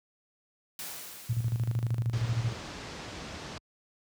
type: noise with exponential decay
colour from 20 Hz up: white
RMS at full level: -38 dBFS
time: 0.79-2.73 s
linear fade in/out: 2 ms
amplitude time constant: 420 ms
type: tone with tremolo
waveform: sine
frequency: 116.54 Hz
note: A#2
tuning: in tune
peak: -24 dBFS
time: 1.29-2.53 s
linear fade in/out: 10 ms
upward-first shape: square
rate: 13 Hz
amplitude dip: 65%
type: low-pass noise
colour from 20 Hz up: pink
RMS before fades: -41 dBFS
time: 2.13-3.58 s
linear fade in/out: 2 ms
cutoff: 6400 Hz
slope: 24 dB/octave
effects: high-pass 60 Hz 12 dB/octave